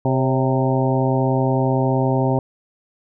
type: harmonic tone with a mistuned harmonic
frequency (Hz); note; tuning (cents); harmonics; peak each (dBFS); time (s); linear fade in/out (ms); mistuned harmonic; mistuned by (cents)
130.81; C3; 0; 1 / 2 / 3 / 4 / 5 / 6 / 7; -19 / -22 / -24 / -25 / -26 / -27 / -27; 0.05-2.39; 2; 4; +55
effects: none